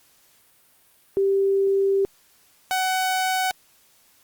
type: tone pair in turn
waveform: sine / sawtooth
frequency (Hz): 392 / 749.5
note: G4 / F#5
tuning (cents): 0 / +22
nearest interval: major seventh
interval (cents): 1122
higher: second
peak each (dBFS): -17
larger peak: neither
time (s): 1.17-2.05 / 2.71-3.51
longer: first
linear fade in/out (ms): 0
effects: white hiss -58 dBFS RMS until 4.23 s + Opus 48 kbps